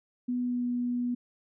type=tone with pitch glide; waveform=sine; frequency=246.9 to 244.1 Hz; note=B3 to B3; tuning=0 to -20 cents; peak=-27 dBFS; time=0.28-1.15 s; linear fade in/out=10 ms; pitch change=-20 cents; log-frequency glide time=0.4-0.66 s; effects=none